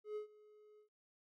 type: tone with ADSR envelope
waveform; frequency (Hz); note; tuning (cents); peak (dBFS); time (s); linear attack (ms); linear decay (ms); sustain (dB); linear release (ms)
triangle; 423.2; G#4; +33; -37; 0.04-0.89; 120; 110; -22; 100
effects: none